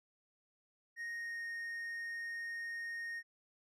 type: tone with pitch glide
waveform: triangle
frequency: 1864.7 to 1854 Hz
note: A#6 to A#6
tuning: 0 to -10 cents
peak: -38 dBFS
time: 0.96-3.23 s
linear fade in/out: 50 ms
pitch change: -10 cents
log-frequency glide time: 1.13-1.46 s
effects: resampled to 32000 Hz